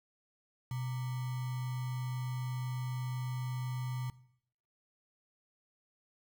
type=tone with sample-and-hold; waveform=sine; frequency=126 Hz; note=B2; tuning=35 cents sharp; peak=-34 dBFS; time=0.71-4.1 s; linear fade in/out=2 ms; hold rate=1050 Hz; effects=noise-tail reverb RT60 0.7 s tail -19 dB re dry